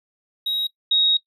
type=tone pair in turn; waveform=triangle / sine; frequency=3806 / 3775 Hz; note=A#7 / A#7; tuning=+35 / +21 cents; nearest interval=unison; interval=14 cents; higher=first; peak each=-20 / -15 dBFS; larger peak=second; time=0.46-0.67 / 0.91-1.17 s; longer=second; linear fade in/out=5 ms; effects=noise-tail reverb RT60 0.1 s tail -19 dB re dry